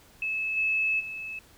sine tone with level steps, 2600 Hz, E7, 24 cents flat, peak -27 / -23 / -34 dBFS, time 0.22-1.39 s, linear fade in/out 2 ms, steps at 0.56 / 0.99 s, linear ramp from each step 20 ms, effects pink hiss -56 dBFS RMS until 1.57 s

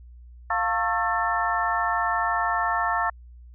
sine tone cluster, 701 / 901 / 1098 / 1333 / 1778 Hz, F5 / A5 / C#6 / E6 / A6, +6 / +41 / -17 / +19 / +18 cents, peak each -28 dBFS, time 0.5-3.1 s, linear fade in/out 5 ms, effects added 60 Hz sine -43 dBFS peak until 3.54 s

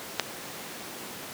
click, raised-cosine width 0.2 ms, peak -5 dBFS, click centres 0.197 s, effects pink hiss -39 dBFS RMS until 1.33 s + high-pass 200 Hz 12 dB/octave

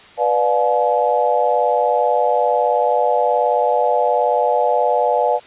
sine chord, B diminished seventh, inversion none, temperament just, 493.9 / 592.7 / 711.2 / 853.4 Hz, B4 / D5 / F5 / Ab5, 0 / +16 / +31 / +47 cents, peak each -19 dBFS, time 0.17-5.4 s, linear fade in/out 50 ms, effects white hiss -43 dBFS RMS until 5.46 s + resampled to 8000 Hz

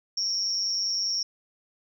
sine tone with amplitude modulation, 5510 Hz, F8, 24 cents flat, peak -20 dBFS, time 0.17-1.23 s, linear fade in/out 5 ms, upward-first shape sine, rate 195 Hz, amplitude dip 95%, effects tanh soft clip ceiling -16 dBFS

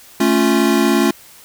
square chord, A augmented, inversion none, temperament equal, 220 / 277.2 / 349.2 Hz, A3 / C#4 / E#4, 0 / 0 / 0 cents, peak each -17 dBFS, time 0.2-1.11 s, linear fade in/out 5 ms, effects white hiss -43 dBFS RMS until 1.44 s

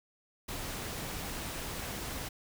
pink noise, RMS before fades -39 dBFS, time 0.48-2.29 s, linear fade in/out 10 ms, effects none

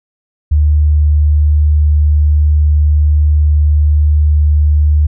sine tone, 74.9 Hz, D2, 35 cents sharp, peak -6 dBFS, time 0.51-5.07 s, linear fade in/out 10 ms, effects none

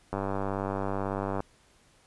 click train, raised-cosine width 1 ms, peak -17 dBFS, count 126, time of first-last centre 0.13-1.404 s, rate 98.1 Hz, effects pink hiss -62 dBFS RMS until 2.06 s + resampled to 24000 Hz

